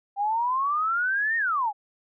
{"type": "exponential two-way sweep", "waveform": "sine", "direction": "up then down", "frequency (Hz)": [788, 1864.7, 788], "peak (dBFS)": -22, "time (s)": [0.16, 1.73], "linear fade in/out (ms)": 50, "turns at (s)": 1.37, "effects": []}